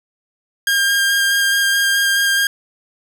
sawtooth tone with vibrato, 1608 Hz, G6, 44 cents sharp, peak -10 dBFS, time 0.67-2.47 s, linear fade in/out 2 ms, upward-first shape square, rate 4.7 Hz, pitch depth 8 cents each way, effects none

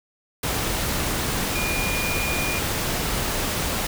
sine tone in noise, 2426 Hz, D#7, 44 cents flat, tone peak -27 dBFS, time 1.55-2.59 s, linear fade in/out 5 ms, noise pink, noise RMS -25 dBFS, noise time 0.43-3.87 s, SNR -5 dB, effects none

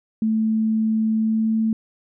sine tone with pitch glide, 220 to 221.7 Hz, A3 to A3, 0 to +13 cents, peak -17 dBFS, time 0.22-1.73 s, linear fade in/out 2 ms, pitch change +13 cents, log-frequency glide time 1.17-1.58 s, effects none

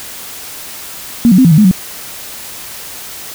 sine tone with pitch steps, 235.7 / 184.5 / 259.7 / 169.3 / 154.2 / 212.1 / 185.8 Hz, A#3 / F#3 / C4 / E3 / D#3 / G#3 / F#3, +19 / -5 / -13 / +46 / -15 / +37 / +7 cents, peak -3 dBFS, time 1.25-1.712 s, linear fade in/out 0 ms, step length 66 ms, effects white hiss -28 dBFS RMS until 3.34 s

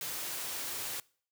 white band-stop noise, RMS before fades -38 dBFS, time 0.01-1 s, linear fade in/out 2 ms, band 170 to 240 Hz, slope 96 dB/octave, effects noise-tail reverb RT60 0.5 s tail -24 dB re dry + high-pass 100 Hz 12 dB/octave

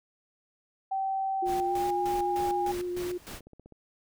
sine tone with pitch glide, 773 to 813.8 Hz, G5 to G#5, -24 to -35 cents, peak -27 dBFS, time 0.91-2.72 s, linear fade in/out 10 ms, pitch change +89 cents, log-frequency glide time 1.58-1.89 s
sine tone with vibrato, 356 Hz, F4, 33 cents sharp, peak -30 dBFS, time 1.42-3.18 s, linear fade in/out 10 ms, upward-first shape sine, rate 7.2 Hz, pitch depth 13 cents each way
pink noise with tremolo, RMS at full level -41 dBFS, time 1.45-3.41 s, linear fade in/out 50 ms, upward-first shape square, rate 3.3 Hz, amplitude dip 80%
click train, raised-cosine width 2 ms, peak -37 dBFS, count 8, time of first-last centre 3.28-3.723 s, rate 15.8 Hz
effects none

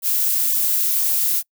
violet noise, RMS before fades -19 dBFS, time 0.02-1.43 s, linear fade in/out 50 ms, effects noise-tail reverb RT60 0.1 s tail -26 dB re dry

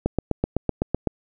click train, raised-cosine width 2 ms, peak -7 dBFS, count 9, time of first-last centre 0.06-1.073 s, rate 7.9 Hz, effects none

